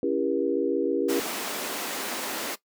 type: chord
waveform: sine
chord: C# diminished seventh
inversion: none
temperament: just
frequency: 277.2 / 332.6 / 399.1 / 479 Hz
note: C#4 / E4 / G4 / Bb4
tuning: 0 / +16 / +31 / +47 cents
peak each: -28 dBFS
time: 0.03-1.2 s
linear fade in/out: 2 ms
type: high-pass noise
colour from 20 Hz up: pink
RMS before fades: -32 dBFS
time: 1.08-2.56 s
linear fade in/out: 20 ms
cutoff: 250 Hz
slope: 24 dB/octave
effects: noise-tail reverb RT60 0.1 s tail -17 dB re dry